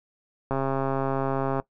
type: click train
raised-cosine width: 1 ms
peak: -13 dBFS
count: 148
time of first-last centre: 0.51-1.599 s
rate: 135 Hz
effects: noise-tail reverb RT60 0.1 s tail -19 dB re dry